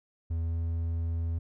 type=tone with pitch glide; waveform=triangle; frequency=82.41 to 83.08 Hz; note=E2 to E2; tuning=0 to +14 cents; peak=-26 dBFS; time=0.3-1.39 s; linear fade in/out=10 ms; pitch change=+14 cents; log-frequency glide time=0.42-0.55 s; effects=none